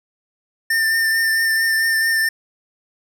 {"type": "tone with vibrato", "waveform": "square", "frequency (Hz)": 1798, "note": "A6", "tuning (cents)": 37, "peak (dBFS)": -16, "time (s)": [0.7, 2.29], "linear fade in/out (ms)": 5, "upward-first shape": "triangle", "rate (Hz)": 4.5, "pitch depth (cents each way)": 23, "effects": []}